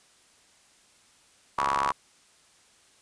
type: ring-modulated tone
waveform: sawtooth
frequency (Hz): 69.3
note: C#2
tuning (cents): 0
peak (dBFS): -17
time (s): 1.58-1.92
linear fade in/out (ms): 5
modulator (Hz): 1050
effects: white hiss -60 dBFS RMS until 3.01 s + resampled to 22050 Hz